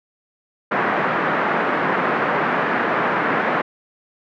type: band-pass noise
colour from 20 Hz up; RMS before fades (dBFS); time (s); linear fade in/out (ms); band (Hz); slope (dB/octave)
white; -20; 0.71-3.62; 10; 160 to 1700; 24
effects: none